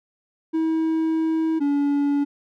triangle tone pair in turn, 321.4 / 285.4 Hz, E4 / D4, -44 / -49 cents, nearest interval major second, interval 205 cents, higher first, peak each -17 / -16 dBFS, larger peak second, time 0.53-1.6 / 1.6-2.25 s, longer first, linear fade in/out 20 ms, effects none

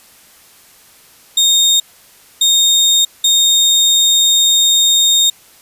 30% pulse tone bursts at uneven times, 3692 Hz, A#7, 17 cents flat, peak -6 dBFS, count 3, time 1.37-1.8 / 2.41-3.05 / 3.24-5.3 s, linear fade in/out 5 ms, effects white hiss -45 dBFS RMS until 5.61 s + resampled to 32000 Hz

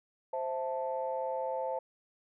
sine chord, A minor, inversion first, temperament equal, 523.3 / 659.3 / 880 Hz, C5 / E5 / A5, 0 / 0 / 0 cents, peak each -34 / -38 / -36 dBFS, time 0.33-1.79 s, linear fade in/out 5 ms, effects tanh soft clip ceiling -22 dBFS

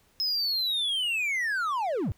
triangle linear sweep, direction down, 5180 to 61.74 Hz, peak -24 dBFS, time 0.2-2.12 s, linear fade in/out 0 ms, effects pink hiss -64 dBFS RMS until 2.17 s

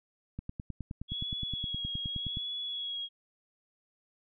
click train, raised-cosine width 5 ms, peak -25 dBFS, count 20, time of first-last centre 0.39-2.371 s, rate 9.59 Hz
sine tone with vibrato, 3338 Hz, G#7, 8 cents sharp, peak -34 dBFS, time 1.08-3.09 s, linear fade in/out 50 ms, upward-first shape sine, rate 0.85 Hz, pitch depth 29 cents each way
effects none

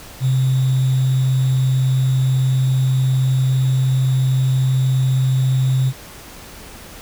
sine tone with sample-and-hold, 130.81 Hz, C3, in tune, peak -13 dBFS, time 0.2-5.93 s, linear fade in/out 50 ms, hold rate 3675 Hz, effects pink hiss -38 dBFS RMS until 7.01 s

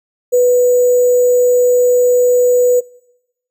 sine tone with sample-and-hold, 493.9 Hz, B4, in tune, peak -7 dBFS, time 0.32-2.81 s, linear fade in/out 20 ms, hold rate 7350 Hz, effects noise-tail reverb RT60 1.0 s tail -25 dB re dry

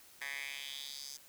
10% pulse tone with high-pass filter sweep, 140.1 Hz, C#3, 19 cents sharp, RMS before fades -44 dBFS, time 0.21-1.17 s, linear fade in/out 5 ms, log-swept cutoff 1700 to 5700 Hz, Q 3.2, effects white hiss -59 dBFS RMS until 1.28 s

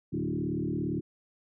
sine tone with frequency modulation, 238.7 Hz, A#3, 41 cents sharp, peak -28 dBFS, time 0.12-1.01 s, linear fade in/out 20 ms, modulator 37.5 Hz, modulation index 3.2, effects none

